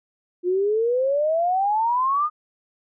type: exponential sweep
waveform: sine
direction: up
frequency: 349.2 to 1244.5 Hz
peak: -18 dBFS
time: 0.43-2.3 s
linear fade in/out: 50 ms
effects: none